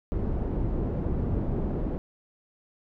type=low-pass noise; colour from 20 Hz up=pink; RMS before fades=-28 dBFS; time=0.12-1.98 s; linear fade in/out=0 ms; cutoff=390 Hz; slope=12 dB/octave; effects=none

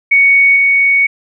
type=tone with level steps; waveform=sine; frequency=2229 Hz; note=C#7; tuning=9 cents sharp; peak=-5 / -7 dBFS; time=0.11-1.07 s; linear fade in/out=10 ms; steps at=0.56 s; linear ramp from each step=2 ms; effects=none

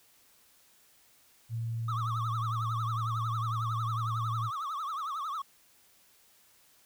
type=tone with pitch glide; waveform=sine; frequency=114.9 to 113.19 Hz; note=A#2 to A2; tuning=-25 to +49 cents; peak=-31 dBFS; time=1.49-4.51 s; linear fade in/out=50 ms; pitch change=-26 cents; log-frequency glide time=1.67-2.45 s
type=tone with vibrato; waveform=triangle; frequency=1200 Hz; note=D6; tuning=37 cents sharp; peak=-31 dBFS; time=1.88-5.42 s; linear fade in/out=5 ms; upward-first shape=triangle; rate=11 Hz; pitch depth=200 cents each way
effects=white hiss -63 dBFS RMS until 6.85 s

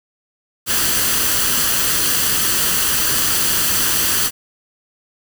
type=noise with comb filter; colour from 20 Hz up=white; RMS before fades=-17 dBFS; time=0.66-4.31 s; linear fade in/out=50 ms; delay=0.66 ms; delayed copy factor=+0.5; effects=none

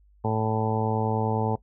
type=harmonic tone; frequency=109.8 Hz; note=A2; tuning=3 cents flat; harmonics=1 / 2 / 3 / 4 / 5 / 6 / 7 / 8 / 9; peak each=-27 / -30 / -37 / -29 / -34 / -39 / -32 / -31 / -40 dBFS; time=0.24-1.56 s; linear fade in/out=10 ms; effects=noise-tail reverb RT60 0.1 s tail -20 dB re dry + added 50 Hz sine -55 dBFS peak until 1.62 s

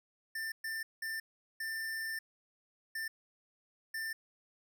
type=tone bursts at uneven times; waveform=square; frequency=1788 Hz; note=A6; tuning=27 cents sharp; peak=-37 dBFS; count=6; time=0.35-0.52 / 0.64-0.83 / 1.02-1.2 / 1.6-2.19 / 2.95-3.08 / 3.94-4.13 s; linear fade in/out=5 ms; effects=none

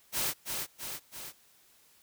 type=noise with echo; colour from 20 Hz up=white; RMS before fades=-31 dBFS; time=0.12-0.34 s; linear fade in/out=50 ms; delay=330 ms; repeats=3; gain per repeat=-4 dB; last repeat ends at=1.33 s; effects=white hiss -63 dBFS RMS until 2.02 s

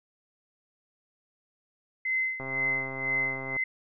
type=tone with tremolo; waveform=sine; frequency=2056 Hz; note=C7; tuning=31 cents flat; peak=-24 dBFS; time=2.05-3.64 s; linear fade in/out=5 ms; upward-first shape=sine; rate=2 Hz; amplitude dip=80%
type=click train; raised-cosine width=1 ms; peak=-25 dBFS; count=156; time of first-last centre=2.4-3.565 s; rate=133 Hz
effects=none

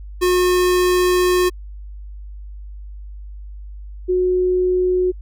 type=tone pair in turn; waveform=square / sine; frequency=361.5 / 365.3 Hz; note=F#4 / F#4; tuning=-40 / -22 cents; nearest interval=unison; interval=18 cents; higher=second; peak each=-14 dBFS; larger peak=neither; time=0.21-1.5 / 4.08-5.12 s; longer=first; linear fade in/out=20 ms; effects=added 50 Hz sine -31 dBFS peak until 5.21 s

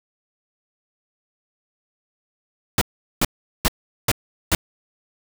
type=noise bursts; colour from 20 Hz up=pink; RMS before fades=-17 dBFS; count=5; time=2.78-4.55 s; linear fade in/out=2 ms; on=34 ms; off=400 ms; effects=none

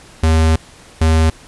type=tone pair in turn; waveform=square; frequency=80.1 / 80.1 Hz; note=E2 / E2; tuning=-49 / -49 cents; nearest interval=unison; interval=0 cents; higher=neither; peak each=-10 dBFS; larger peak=neither; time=0.23-0.56 / 1.01-1.3 s; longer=first; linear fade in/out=5 ms; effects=pink hiss -42 dBFS RMS until 1.47 s + resampled to 24000 Hz

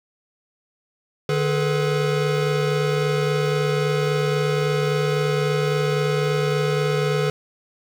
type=tone cluster; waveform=square; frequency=149.7 / 425.4 / 494 Hz; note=D3 / G#4 / B4; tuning=+33 / +42 / 0 cents; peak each=-23 / -24 / -26 dBFS; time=1.29-7.3 s; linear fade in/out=2 ms; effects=low-pass 6000 Hz 12 dB/octave + 7-bit

